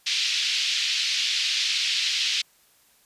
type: band-pass noise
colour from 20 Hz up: pink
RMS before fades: -25 dBFS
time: 0.06-2.42 s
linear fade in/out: 10 ms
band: 2700 to 5100 Hz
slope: 24 dB/octave
effects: white hiss -60 dBFS RMS until 3.05 s + resampled to 32000 Hz